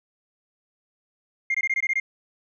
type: tone bursts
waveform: sine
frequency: 2119 Hz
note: C7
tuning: 21 cents sharp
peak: -19 dBFS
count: 8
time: 1.5-2 s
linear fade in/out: 5 ms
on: 45 ms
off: 20 ms
effects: tanh soft clip ceiling -17 dBFS